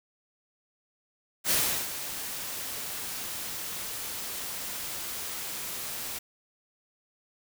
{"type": "noise with ADSR envelope", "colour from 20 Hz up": "white", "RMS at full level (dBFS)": -24, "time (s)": [1.44, 6.19], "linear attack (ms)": 67, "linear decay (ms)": 370, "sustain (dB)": -12, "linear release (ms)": 8, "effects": []}